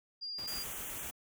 sine tone, 4804 Hz, D8, 38 cents sharp, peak -38 dBFS, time 0.21-0.64 s, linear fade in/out 20 ms
pink noise bursts, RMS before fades -50 dBFS, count 6, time 0.38-1.112 s, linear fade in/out 5 ms, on 87 ms, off 42 ms
white band-stop noise, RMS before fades -42 dBFS, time 0.47-1.11 s, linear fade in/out 10 ms, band 3400 to 5900 Hz, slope 96 dB/octave
effects none

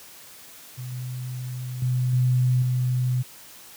sine tone with level steps, 126.1 Hz, B2, 36 cents sharp, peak -31 / -29 / -20 / -17 / -20 dBFS, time 0.77-3.23 s, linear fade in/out 20 ms, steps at 0.92 / 1.82 / 2.13 / 2.62 s, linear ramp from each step 2 ms, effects white hiss -46 dBFS RMS until 3.76 s + high-pass 60 Hz 12 dB/octave

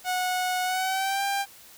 sawtooth tone with pitch glide, 733 to 794.7 Hz, F#5 to G5, -16 to +23 cents, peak -21 dBFS, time 0.04-1.46 s, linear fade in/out 50 ms, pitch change +139 cents, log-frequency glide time 0.64-1.24 s, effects white hiss -50 dBFS RMS until 1.77 s

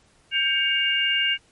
sine tone cluster, 1581 / 2243 / 2814 Hz, G6 / C#7 / F7, +14 / +20 / +12 cents, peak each -26 / -26 / -21 dBFS, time 0.31-1.38 s, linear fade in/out 50 ms, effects pink hiss -59 dBFS RMS until 1.51 s + MP3 48 kbps

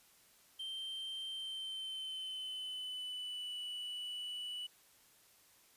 triangle tone with pitch glide, 3135 to 2959 Hz, G7 to F#7, -1 to -1 cents, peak -39 dBFS, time 0.59-4.67 s, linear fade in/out 10 ms, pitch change -100 cents, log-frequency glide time 1.27-3.59 s, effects white hiss -66 dBFS RMS until 5.76 s + resampled to 32000 Hz

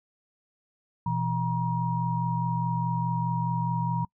sine tone cluster, 122.5 / 167.3 / 951 Hz, B2 / E3 / A#5, -14 / +26 / +34 cents, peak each -29 dBFS, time 1.06-4.05 s, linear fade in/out 5 ms, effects noise-tail reverb RT60 0.1 s tail -26 dB re dry

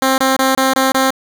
10% pulse tone bursts, 264.7 Hz, C4, 20 cents sharp, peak -3 dBFS, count 6, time 0.02-1.105 s, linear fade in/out 2 ms, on 160 ms, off 25 ms, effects none

